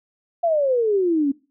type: exponential sweep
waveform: sine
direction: down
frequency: 698.5 to 269.9 Hz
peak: -16 dBFS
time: 0.43-1.32 s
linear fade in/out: 10 ms
effects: noise-tail reverb RT60 0.3 s tail -20 dB re dry